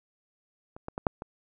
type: clicks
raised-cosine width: 1 ms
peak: -29 / -21 / -19 / -8 / -23 dBFS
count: 5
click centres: 0.765 / 0.884 / 0.979 / 1.068 / 1.221 s
effects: none